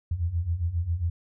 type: beating tone pair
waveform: sine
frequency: 80.6 / 88 Hz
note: E2 / F2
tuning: -38 / +14 cents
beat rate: 7.4 Hz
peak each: -30 / -26 dBFS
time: 0.11-1.1 s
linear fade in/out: 5 ms
effects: none